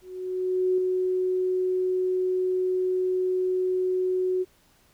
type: tone with ADSR envelope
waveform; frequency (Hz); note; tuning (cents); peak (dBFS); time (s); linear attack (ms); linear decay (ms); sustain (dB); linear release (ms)
sine; 369.1; F#4; -4; -19; 0.01-4.45; 770; 3; -3; 33
effects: pink hiss -61 dBFS RMS until 4.93 s